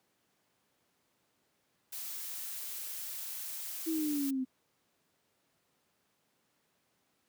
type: noise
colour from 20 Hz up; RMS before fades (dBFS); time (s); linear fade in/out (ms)
blue; -41; 1.92-4.31; 10
type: exponential sweep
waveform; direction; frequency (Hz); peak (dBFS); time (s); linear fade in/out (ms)
sine; down; 329.6 to 255.1; -30; 3.86-4.45; 20
effects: pink hiss -75 dBFS RMS until 7.28 s + high-pass 150 Hz 12 dB/octave